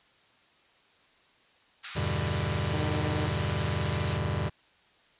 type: high-pass noise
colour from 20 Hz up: pink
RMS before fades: -39 dBFS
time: 1.83-4.18 s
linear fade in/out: 20 ms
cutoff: 1300 Hz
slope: 24 dB/octave
type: chord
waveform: sawtooth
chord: E minor seventh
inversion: none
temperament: just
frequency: 82.41 / 98.89 / 123.61 / 148.33 Hz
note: E2 / G2 / B2 / D3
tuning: 0 / +16 / +2 / +18 cents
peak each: -29 / -28 / -29 / -29 dBFS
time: 1.95-4.5 s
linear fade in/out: 20 ms
type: harmonic tone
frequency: 152.4 Hz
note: D#3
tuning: 36 cents flat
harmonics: 2 / 3 / 4 / 5 / 6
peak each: -36 / -40 / -42 / -44 / -46 dBFS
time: 2.73-3.29 s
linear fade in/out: 10 ms
effects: white hiss -62 dBFS RMS until 5.19 s + resampled to 8000 Hz